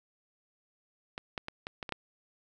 clicks, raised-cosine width 0.3 ms, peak -21 / -18 / -21 / -21 / -21 / -22 / -16 dBFS, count 7, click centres 1.179 / 1.378 / 1.484 / 1.669 / 1.828 / 1.892 / 1.923 s, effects none

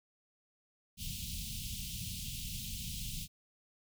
pink band-stop noise, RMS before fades -41 dBFS, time 0.97-3.28 s, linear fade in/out 50 ms, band 210 to 2700 Hz, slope 48 dB/octave, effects none

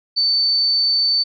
sine tone, 4534 Hz, C#8, 38 cents sharp, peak -14 dBFS, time 0.16-1.24 s, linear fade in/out 20 ms, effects none

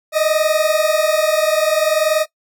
40% pulse tone pair together, 611 / 631.5 Hz, D#5 / D#5, -32 / +26 cents, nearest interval minor second, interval 58 cents, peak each -16 dBFS, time 0.12-2.26 s, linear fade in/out 50 ms, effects noise-tail reverb RT60 0.1 s tail -17 dB re dry

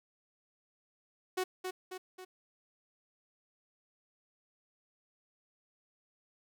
sawtooth tone with echo, 370 Hz, F#4, in tune, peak -27 dBFS, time 1.37-1.44 s, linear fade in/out 10 ms, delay 270 ms, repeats 3, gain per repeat -5 dB, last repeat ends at 2.25 s, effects none

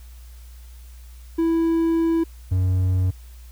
triangle tone pair in turn, 329.6 / 92.49 Hz, E4 / F#2, 0 / 0 cents, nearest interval octave + minor seventh, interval 2200 cents, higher first, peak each -15 dBFS, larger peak neither, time 1.38-2.24 / 2.51-3.11 s, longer first, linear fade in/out 10 ms, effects added 60 Hz sine -39 dBFS peak until 3.51 s + white hiss -54 dBFS RMS until 3.51 s

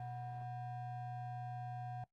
triangle ring-modulated tone, 428.3 Hz, A4, 47 cents flat, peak -37 dBFS, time 0-2.04 s, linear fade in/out 2 ms, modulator 306 Hz, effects noise-tail reverb RT60 0.1 s tail -19 dB re dry + Opus 32 kbps

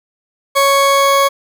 40% pulse tone pair together, 554.4 / 1108.7 Hz, C#5 / C#6, 0 / 0 cents, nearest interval octave, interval 1200 cents, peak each -12 dBFS, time 0.55-1.29 s, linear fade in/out 20 ms, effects none

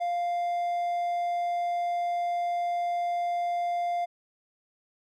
triangle tone, 698.5 Hz, F5, in tune, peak -24 dBFS, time 0-4.06 s, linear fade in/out 20 ms, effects none

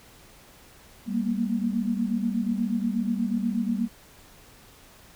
sine tone cluster, 196.5 / 230.6 / 238.9 Hz, G3 / A#3 / A#3, +4 / -19 / +43 cents, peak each -28 dBFS, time 1.06-3.89 s, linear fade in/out 50 ms, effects pink hiss -52 dBFS RMS until 5.15 s

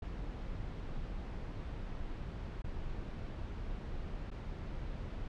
brown noise with dropouts, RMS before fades -41 dBFS, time 0.02-5.28 s, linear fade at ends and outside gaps 5 ms, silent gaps 2.621-2.641 / 4.304-4.313 s, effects low-pass 4000 Hz 12 dB/octave

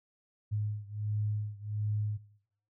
sine beating tone pair, 104.8 / 106.2 Hz, G#2 / G#2, +16 / +39 cents, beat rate 1.4 Hz, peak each -34 / -35 dBFS, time 0.51-2.18 s, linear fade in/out 20 ms, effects noise-tail reverb RT60 0.7 s tail -19 dB re dry

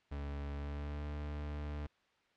40% pulse tone with pitch glide, 71.4 to 73.7 Hz, D2 to D2, -48 to +7 cents, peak -38 dBFS, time 0.11-1.87 s, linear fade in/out 10 ms, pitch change +55 cents, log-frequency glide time 0.54-1.04 s, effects white hiss -72 dBFS RMS until 2.36 s + low-pass 3000 Hz 12 dB/octave

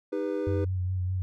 triangle chord, Eb augmented, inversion none, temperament equal with one note detuned, 311.1 / 400 / 493.9 Hz, Eb4 / G4 / B4, 0 / +35 / 0 cents, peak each -30 dBFS, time 0.12-0.65 s, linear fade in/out 10 ms
sine tone with vibrato, 92 Hz, F#2, 9 cents flat, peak -26 dBFS, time 0.47-1.22 s, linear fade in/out 0 ms, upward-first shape sine, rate 4.9 Hz, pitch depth 31 cents each way
effects none

